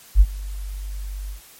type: tone with ADSR envelope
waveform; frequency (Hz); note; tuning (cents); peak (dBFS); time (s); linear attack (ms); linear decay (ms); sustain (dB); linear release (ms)
sine; 48.79; G1; -7; -5; 0.15-1.41; 55; 48; -22; 110
effects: white hiss -47 dBFS RMS until 1.59 s + MP3 64 kbps